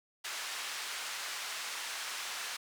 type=band-pass noise; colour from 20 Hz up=pink; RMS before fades=-40 dBFS; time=0.24-2.57 s; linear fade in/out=10 ms; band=1300 to 8400 Hz; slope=12 dB/octave; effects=none